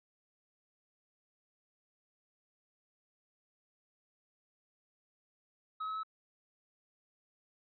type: tone with pitch steps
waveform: triangle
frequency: 1278 / 1287.6 / 1297.3 Hz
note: D#6 / E6 / E6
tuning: +46 / -41 / -28 cents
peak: -34 dBFS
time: 5.8-6.034 s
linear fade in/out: 10 ms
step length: 78 ms
effects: resampled to 11025 Hz